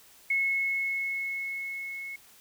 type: tone with level ramp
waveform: sine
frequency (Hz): 2185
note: C#7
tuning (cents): -26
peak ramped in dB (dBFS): -23 to -36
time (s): 0.3-2.16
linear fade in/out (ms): 5
effects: white hiss -56 dBFS RMS until 2.4 s